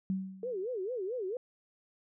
sine tone with exponential decay, 190.1 Hz, F#3, 47 cents sharp, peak -27 dBFS, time 0.1-0.66 s, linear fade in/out 0 ms, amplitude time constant 120 ms
sine tone with vibrato, 433.7 Hz, A4, 25 cents flat, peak -33 dBFS, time 0.43-1.37 s, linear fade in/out 2 ms, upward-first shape sine, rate 4.5 Hz, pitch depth 290 cents each way
effects none

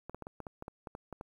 clicks, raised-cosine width 1 ms, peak -28 dBFS, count 12, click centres 0.096 / 0.146 / 0.223 / 0.269 / 0.403 / 0.468 / 0.624 / 0.681 / 0.872 / 0.951 / 1.127 / 1.211 s, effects 10-bit

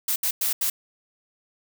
blue noise bursts at uneven times, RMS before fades -24 dBFS, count 4, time 0.08-0.16 / 0.23-0.31 / 0.41-0.53 / 0.61-0.7 s, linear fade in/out 5 ms, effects none

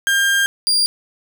35% pulse tone pair in turn, 1601 / 4784 Hz, G6 / D8, +36 / +31 cents, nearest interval octave + perfect fifth, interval 1895 cents, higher second, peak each -12 dBFS, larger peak neither, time 0.07-0.46 / 0.67-0.86 s, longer first, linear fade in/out 0 ms, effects none

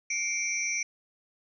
sine tone cluster, 2137 / 2329 / 5690 / 6080 Hz, C7 / D7 / F8 / F#8, +36 / -15 / +31 / +46 cents, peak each -38 / -30 / -34 / -35 dBFS, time 0.1-0.83 s, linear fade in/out 5 ms, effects none

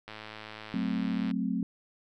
click train, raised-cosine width 0.3 ms, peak -26 dBFS, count 134, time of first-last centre 0.08-1.311 s, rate 108 Hz
sine chord, F# diminished, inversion none, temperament equal, 185 / 220 / 261.6 Hz, F#3 / A3 / C4, 0 / 0 / 0 cents, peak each -32 dBFS, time 0.74-1.63 s, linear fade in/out 2 ms
effects none

